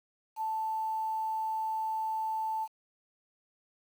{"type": "tone with quantisation", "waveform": "sine", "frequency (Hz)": 880, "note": "A5", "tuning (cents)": 0, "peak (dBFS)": -30, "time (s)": [0.36, 2.68], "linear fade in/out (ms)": 50, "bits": 9, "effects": []}